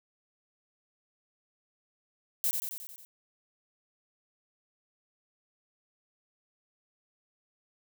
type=noise with echo; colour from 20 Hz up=violet; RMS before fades=-28 dBFS; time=2.44-2.51 s; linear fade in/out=0 ms; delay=90 ms; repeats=6; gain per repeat=-4 dB; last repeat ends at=3.05 s; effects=none